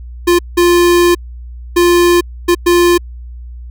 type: tone bursts at uneven times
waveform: square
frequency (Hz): 349.2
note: F4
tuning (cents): 0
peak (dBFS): -7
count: 5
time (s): 0.27-0.39 / 0.57-1.15 / 1.76-2.21 / 2.48-2.55 / 2.66-2.98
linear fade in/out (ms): 10
effects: added 60 Hz sine -26 dBFS peak until 3.7 s